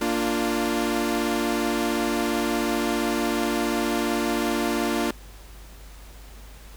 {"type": "chord", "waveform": "sawtooth", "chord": "Bb major", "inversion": "none", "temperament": "equal with one note detuned", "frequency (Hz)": [230.9, 293.7, 349.2], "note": ["Bb3", "D4", "F4"], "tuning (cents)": [-16, 0, 0], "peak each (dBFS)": -23, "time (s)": [0.01, 5.11], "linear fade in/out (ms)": 5, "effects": ["added 50 Hz sine -42 dBFS peak until 6.76 s", "pink hiss -49 dBFS RMS until 6.76 s"]}